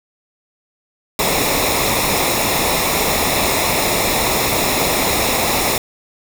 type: noise with comb filter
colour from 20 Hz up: pink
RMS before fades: -17 dBFS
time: 1.19-5.78 s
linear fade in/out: 2 ms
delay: 0.65 ms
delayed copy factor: -0.65
effects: none